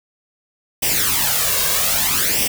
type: noise with flanger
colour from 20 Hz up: white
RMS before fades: -18 dBFS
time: 0.82-2.48 s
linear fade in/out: 10 ms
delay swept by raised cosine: 0.36 to 1.86 ms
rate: 0.62 Hz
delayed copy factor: +0.7
effects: none